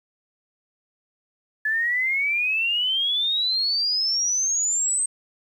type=exponential sweep; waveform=sine; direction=up; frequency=1716 to 8372 Hz; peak=-20 dBFS; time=1.65-5.06 s; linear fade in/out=5 ms; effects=9-bit